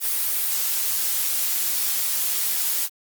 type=noise; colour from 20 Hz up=blue; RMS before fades=-23 dBFS; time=0-2.89 s; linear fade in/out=50 ms; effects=Opus 32 kbps